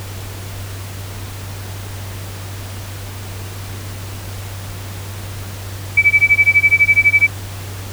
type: tone with tremolo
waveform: sine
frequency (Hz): 2302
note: D7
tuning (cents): -35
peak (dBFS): -5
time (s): 5.97-7.27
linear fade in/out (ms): 5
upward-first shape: sine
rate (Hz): 12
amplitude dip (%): 100
effects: added 97 Hz sine -27 dBFS peak until 7.92 s + pink hiss -33 dBFS RMS until 7.92 s